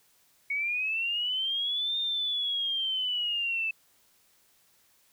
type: linear two-way sweep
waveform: sine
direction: up then down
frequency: 2217 to 3645 to 2621 Hz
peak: -27 dBFS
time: 0.5-3.71 s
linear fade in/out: 5 ms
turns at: 1.98 s
effects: white hiss -65 dBFS RMS until 5.12 s